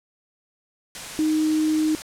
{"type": "tone in noise", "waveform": "sine", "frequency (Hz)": 310.7, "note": "D#4", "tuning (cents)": -2, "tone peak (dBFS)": -18, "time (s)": [1.19, 1.95], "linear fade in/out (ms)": 0, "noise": "white", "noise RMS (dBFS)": -34, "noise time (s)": [0.95, 2.02], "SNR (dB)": 13, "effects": ["low-pass 9000 Hz 12 dB/octave"]}